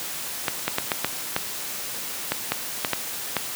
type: clicks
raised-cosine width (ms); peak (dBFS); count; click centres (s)
0.3; -5; 11; 0.482 / 0.68 / 0.784 / 0.918 / 1.046 / 1.364 / 2.32 / 2.52 / 2.848 / 2.933 / 3.367
effects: white hiss -32 dBFS RMS until 3.55 s + high-pass 100 Hz 12 dB/octave